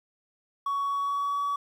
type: tone with pitch glide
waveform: triangle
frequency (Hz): 1120 to 1136.9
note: C#6 to C#6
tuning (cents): +18 to +43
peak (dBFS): -23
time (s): 0.66-1.56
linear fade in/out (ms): 5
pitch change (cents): +25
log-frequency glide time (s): 0.84-1.43
effects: tanh soft clip ceiling -21 dBFS + 10-bit